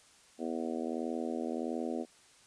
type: harmonic tone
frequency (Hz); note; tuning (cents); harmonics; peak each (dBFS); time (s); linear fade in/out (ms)
81.5; E2; -19; 3 / 4 / 5 / 6 / 7 / 8 / 9; -37 / -39 / -41 / -43 / -44 / -45 / -46; 0.38-2.06; 50
effects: white hiss -61 dBFS RMS until 2.46 s + resampled to 22050 Hz